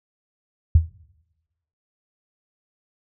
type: tone with exponential decay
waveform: sine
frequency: 80.9 Hz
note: E2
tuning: 32 cents flat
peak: -7 dBFS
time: 0.75-0.89 s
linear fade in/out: 5 ms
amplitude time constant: 29 ms
effects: noise-tail reverb RT60 1.0 s tail -22 dB re dry